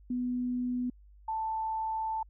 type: tone pair in turn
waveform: sine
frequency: 247.8 / 883.1 Hz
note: B3 / A5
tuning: +6 / +6 cents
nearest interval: octave + minor seventh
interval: 2200 cents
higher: second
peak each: -29 / -30 dBFS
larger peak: first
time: 0.1-0.9 / 1.28-2.23 s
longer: second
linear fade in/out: 5 ms
effects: added 50 Hz sine -53 dBFS peak until 2.29 s